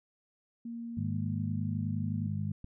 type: tone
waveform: sine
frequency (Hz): 233.1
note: A#3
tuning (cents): 0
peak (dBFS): -37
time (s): 0.65-2.27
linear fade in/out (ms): 5
type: harmonic tone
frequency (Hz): 51.2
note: G#1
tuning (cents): -24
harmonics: 2 / 3 / 4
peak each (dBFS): -34 / -36 / -37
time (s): 0.97-2.52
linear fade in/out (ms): 5
type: click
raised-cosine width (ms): 5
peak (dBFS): -32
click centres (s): 2.644
effects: none